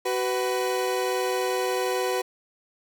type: tone pair together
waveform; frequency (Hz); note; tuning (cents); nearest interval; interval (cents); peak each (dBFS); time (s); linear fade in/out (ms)
30% pulse; 375.4 / 496.8; F#4 / B4; +25 / +10; perfect fourth; 485; -24; 0.05-2.22; 10
effects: none